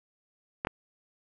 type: clicks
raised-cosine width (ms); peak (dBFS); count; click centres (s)
0.5; -14; 2; 0.649 / 0.671
effects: none